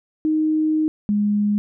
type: tone pair in turn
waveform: sine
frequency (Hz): 311.1 / 206.9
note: D#4 / G#3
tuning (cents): 0 / -6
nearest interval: perfect fifth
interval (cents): 706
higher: first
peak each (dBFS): -16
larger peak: neither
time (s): 0.25-0.88 / 1.09-1.58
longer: first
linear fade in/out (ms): 0
effects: none